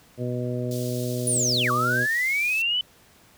harmonic tone, 123.47 Hz, B2, in tune, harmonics 1 / 2 / 3 / 4 / 5, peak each -28 / -31 / -33 / -34 / -35 dBFS, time 0.17-2.07 s, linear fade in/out 50 ms
pink high-pass noise, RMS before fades -40 dBFS, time 0.71-2.62 s, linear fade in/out 2 ms, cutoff 3800 Hz, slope 24 dB/octave
sine linear two-way sweep, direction down then up, 9956 to 1111 to 3036 Hz, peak -21 dBFS, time 1.27-2.81 s, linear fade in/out 2 ms, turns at 1.71 s
effects pink hiss -55 dBFS RMS until 3.37 s + high-pass 60 Hz 12 dB/octave

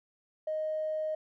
triangle tone with tanh clipping, 622.3 Hz, D#5, in tune, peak -30 dBFS, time 0.47-1.15 s, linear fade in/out 5 ms, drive 4 dB, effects none

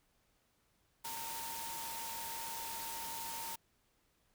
sine tone in noise, 915 Hz, A#5, 32 cents flat, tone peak -45 dBFS, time 1.04-3.56 s, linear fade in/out 10 ms, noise white, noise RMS -44 dBFS, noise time 1.04-3.56 s, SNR -4 dB, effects pink hiss -75 dBFS RMS until 4.34 s

